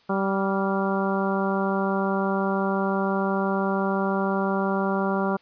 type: harmonic tone with a mistuned harmonic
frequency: 194.2 Hz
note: G3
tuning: 16 cents flat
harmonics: 1 / 2 / 3 / 4 / 5 / 6 / 7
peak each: -25 / -28 / -30 / -31 / -32 / -33 / -33 dBFS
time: 0.09-5.37 s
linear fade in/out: 10 ms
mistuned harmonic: 7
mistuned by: +42 cents
effects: white hiss -59 dBFS RMS until 5.41 s + resampled to 11025 Hz